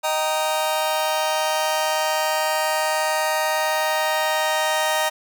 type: chord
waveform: sawtooth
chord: Eb major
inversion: none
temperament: just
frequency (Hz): 622.3 / 777.8 / 933.4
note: Eb5 / G5 / Bb5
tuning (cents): 0 / -14 / +2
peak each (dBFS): -19 / -23 / -20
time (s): 0.03-5.1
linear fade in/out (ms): 20
effects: none